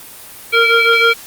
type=tone with frequency modulation; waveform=sine; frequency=466.2 Hz; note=A#4; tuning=in tune; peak=-8 dBFS; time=0.52-1.14 s; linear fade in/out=20 ms; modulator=926 Hz; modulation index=2.9; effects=white hiss -35 dBFS RMS until 1.26 s + Opus 32 kbps